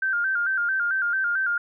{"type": "tone with vibrato", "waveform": "sine", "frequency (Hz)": 1480, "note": "F#6", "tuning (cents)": 0, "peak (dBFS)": -21, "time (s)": [0.02, 1.58], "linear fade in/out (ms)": 5, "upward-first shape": "square", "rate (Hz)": 4.5, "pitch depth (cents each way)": 82, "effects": []}